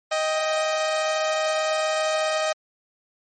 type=tone pair together; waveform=sawtooth; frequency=625.4 / 788 Hz; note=D#5 / G5; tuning=+9 / +9 cents; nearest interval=major third; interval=400 cents; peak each=-18 / -27 dBFS; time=0.11-2.53 s; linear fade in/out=10 ms; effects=MP3 32 kbps